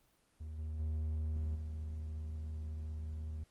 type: tone with level steps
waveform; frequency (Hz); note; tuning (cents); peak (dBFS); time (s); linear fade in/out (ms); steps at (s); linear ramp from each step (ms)
triangle; 77.7; D#2; -2; -40 / -36 / -32 / -37; 0.4-3.44; 10; 0.58 / 0.79 / 1.55; 10
effects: pink hiss -72 dBFS RMS until 3.5 s + Opus 24 kbps